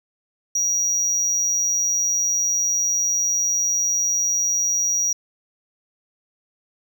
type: tone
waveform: triangle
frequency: 5760 Hz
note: F#8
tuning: 47 cents flat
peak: -17 dBFS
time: 0.55-5.13 s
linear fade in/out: 5 ms
effects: none